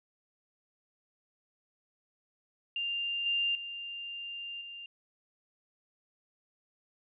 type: tone with level steps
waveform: sine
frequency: 2794 Hz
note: F7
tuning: in tune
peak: -31 / -27 / -38 / -42 dBFS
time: 2.76-4.86 s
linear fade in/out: 2 ms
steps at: 3.26 / 3.55 / 4.61 s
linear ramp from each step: 2 ms
effects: none